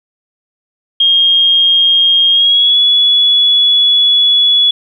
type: tone with pitch glide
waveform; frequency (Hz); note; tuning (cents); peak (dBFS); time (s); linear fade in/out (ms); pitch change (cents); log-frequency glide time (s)
sine; 3237 to 3396; G#7 to G#7; -45 to +38; -6; 1-4.71; 5; +83; 2.31-2.78
effects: 8-bit